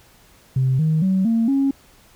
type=tone with pitch steps; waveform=sine; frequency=130.81 / 157.37 / 189.32 / 227.8 / 274 Hz; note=C3 / D#3 / F#3 / A#3 / C#4; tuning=0 / +20 / +40 / -40 / -20 cents; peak=-14 dBFS; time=0.56-1.71 s; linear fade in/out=5 ms; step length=230 ms; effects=tanh soft clip ceiling -11 dBFS + pink hiss -52 dBFS RMS until 2.15 s